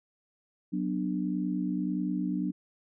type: chord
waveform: sine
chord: B minor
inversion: second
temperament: just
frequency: 185.21 / 246.9 / 296.3 Hz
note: F#3 / B3 / D4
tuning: +2 / 0 / +15 cents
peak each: -31 / -34 / -32 dBFS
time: 0.72-2.52 s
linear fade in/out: 20 ms
effects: none